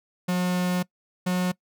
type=tone pair in turn; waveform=45% pulse; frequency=180.1 / 181.35 Hz; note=F#3 / F#3; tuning=-46 / -34 cents; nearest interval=unison; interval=12 cents; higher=second; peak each=-22 dBFS; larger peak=neither; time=0.28-0.83 / 1.26-1.52 s; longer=first; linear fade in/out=10 ms; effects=noise-tail reverb RT60 0.1 s tail -23 dB re dry